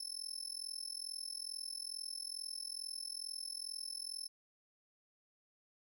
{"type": "tone with amplitude modulation", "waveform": "30% pulse", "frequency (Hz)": 5274, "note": "E8", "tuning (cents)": 0, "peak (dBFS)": -34, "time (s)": [0, 4.28], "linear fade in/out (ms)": 5, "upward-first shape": "sine", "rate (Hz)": 42.3, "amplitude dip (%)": 95, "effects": []}